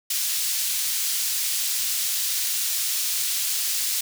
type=high-pass noise; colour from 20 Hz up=pink; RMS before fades=-25 dBFS; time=0.1-4.01 s; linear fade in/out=5 ms; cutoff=4400 Hz; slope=12 dB/octave; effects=none